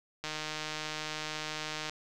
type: click train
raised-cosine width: 0.2 ms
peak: -19 dBFS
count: 256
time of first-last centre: 0.24-1.896 s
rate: 154 Hz
effects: none